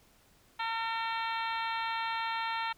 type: harmonic tone with a mistuned harmonic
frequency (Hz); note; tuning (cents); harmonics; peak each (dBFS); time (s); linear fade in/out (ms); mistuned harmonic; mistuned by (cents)
454.2; A#4; -45; 2 / 3 / 4 / 5 / 6 / 7 / 8 / 9; -34 / -38 / -40 / -42 / -44 / -45 / -46 / -47; 0.59-2.73; 10; 6; -16
effects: pink hiss -64 dBFS RMS until 2.77 s